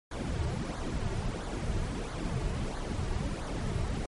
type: noise with flanger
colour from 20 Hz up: brown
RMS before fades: -33 dBFS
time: 0.11-4.06 s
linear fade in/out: 5 ms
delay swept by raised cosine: 0.36 to 3.96 ms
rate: 1.5 Hz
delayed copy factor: -0.6
effects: MP3 48 kbps